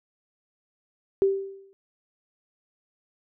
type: tone with exponential decay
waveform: sine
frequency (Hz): 390.4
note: G4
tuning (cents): -7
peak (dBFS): -15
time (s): 1.22-1.73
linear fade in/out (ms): 0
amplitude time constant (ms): 110
effects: none